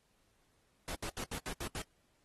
pink noise bursts, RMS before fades -41 dBFS, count 7, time 0.88-1.818 s, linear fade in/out 0 ms, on 68 ms, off 77 ms, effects pink hiss -74 dBFS RMS until 2.24 s + AAC 32 kbps

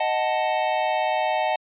square chord, D# diminished, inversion none, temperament equal, 622.3 / 740 / 880 Hz, D#5 / F#5 / A5, 0 / 0 / 0 cents, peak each -26 dBFS, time 0-1.56 s, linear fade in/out 5 ms, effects resampled to 8000 Hz

